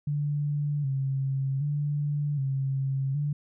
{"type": "tone with vibrato", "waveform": "sine", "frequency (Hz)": 140.7, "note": "C#3", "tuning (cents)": 26, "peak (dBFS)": -25, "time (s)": [0.07, 3.33], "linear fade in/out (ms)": 5, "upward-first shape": "square", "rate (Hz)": 0.65, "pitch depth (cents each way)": 67, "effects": []}